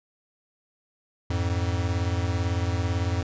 square beating tone pair, 87.4 / 105.4 Hz, F2 / G#2, +2 / +26 cents, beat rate 18 Hz, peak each -26 / -29 dBFS, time 1.3-3.23 s, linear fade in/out 5 ms, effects resampled to 16000 Hz

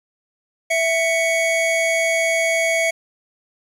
square tone pair together, 659.3 / 2229 Hz, E5 / C#7, 0 / +9 cents, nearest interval octave + major sixth, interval 2109 cents, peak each -20 dBFS, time 0.7-2.91 s, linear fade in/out 10 ms, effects low-pass 11000 Hz 12 dB/octave + 8-bit

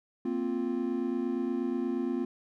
triangle chord, Bb suspended second, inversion none, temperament equal, 233.1 / 261.6 / 349.2 Hz, Bb3 / C4 / F4, 0 / 0 / 0 cents, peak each -32 / -30 / -31 dBFS, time 0.25-2.25 s, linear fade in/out 5 ms, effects none

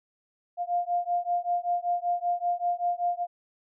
sine beating tone pair, 700 / 705.2 Hz, F5 / F5, +4 / +17 cents, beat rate 5.2 Hz, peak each -28 dBFS, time 0.57-3.27 s, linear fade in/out 50 ms, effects none

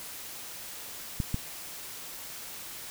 clicks, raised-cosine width 5 ms, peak -16 dBFS, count 2, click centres 1.202 / 1.344 s, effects white hiss -42 dBFS RMS until 2.9 s

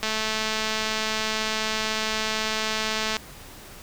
click train, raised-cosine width 0.2 ms, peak -9 dBFS, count 685, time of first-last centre 0.03-3.168 s, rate 218 Hz, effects pink hiss -44 dBFS RMS until 3.82 s

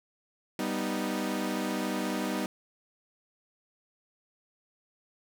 sawtooth chord, G augmented, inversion none, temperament equal, 196 / 246.9 / 311.1 Hz, G3 / B3 / D#4, 0 / 0 / 0 cents, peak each -30 dBFS, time 0.59-2.46 s, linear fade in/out 2 ms, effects none

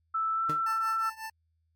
sine tone with pitch glide, 1318.5 to 1337.7 Hz, E6 to E6, 0 to +25 cents, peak -26 dBFS, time 0.14-1.1 s, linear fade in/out 10 ms, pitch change +25 cents, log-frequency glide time 0.34-0.44 s
20% pulse tone with exponential decay, 152.4 Hz, D#3, 36 cents flat, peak -26 dBFS, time 0.49-0.63 s, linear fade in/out 5 ms, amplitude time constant 30 ms
25% pulse tone with tremolo, 885 Hz, A5, 10 cents sharp, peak -31 dBFS, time 0.66-1.3 s, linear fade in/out 5 ms, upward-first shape triangle, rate 5.5 Hz, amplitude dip 90%
effects added 81 Hz sine -70 dBFS peak until 1.75 s + MP3 96 kbps

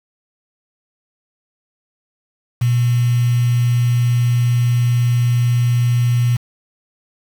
sine tone with quantisation, 121.1 Hz, B2, 34 cents flat, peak -12 dBFS, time 2.61-6.37 s, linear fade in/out 10 ms, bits 5, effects none

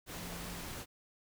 sine tone in noise, 174 Hz, F3, 6 cents flat, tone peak -47 dBFS, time 0.14-0.68 s, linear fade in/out 50 ms, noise pink, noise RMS -44 dBFS, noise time 0.06-0.86 s, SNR -6 dB, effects none

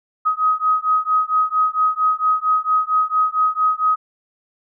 sine beating tone pair, 1259 / 1263.4 Hz, D#6 / D#6, +20 / +26 cents, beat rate 4.4 Hz, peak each -18 dBFS, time 0.25-3.96 s, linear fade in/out 20 ms, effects none

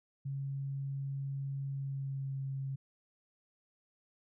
sine tone with pitch glide, 137.6 to 135.55 Hz, C#3 to C#3, -12 to -38 cents, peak -35 dBFS, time 0.25-2.76 s, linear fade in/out 10 ms, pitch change -26 cents, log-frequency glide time 1.7-2.41 s, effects none

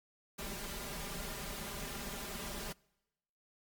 pink noise with comb filter, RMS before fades -42 dBFS, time 0.38-2.73 s, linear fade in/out 10 ms, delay 5 ms, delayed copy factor +1, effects noise-tail reverb RT60 1.0 s tail -26 dB re dry + MP3 96 kbps

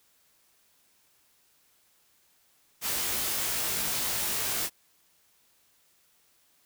white noise with comb filter, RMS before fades -30 dBFS, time 2.81-4.7 s, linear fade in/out 50 ms, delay 19 ms, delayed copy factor +0.9, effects white hiss -66 dBFS RMS until 6.65 s

